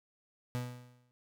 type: tone with exponential decay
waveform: 35% pulse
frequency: 123.5 Hz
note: B2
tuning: in tune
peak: -30 dBFS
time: 0.55-1.11 s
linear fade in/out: 0 ms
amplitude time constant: 120 ms
effects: none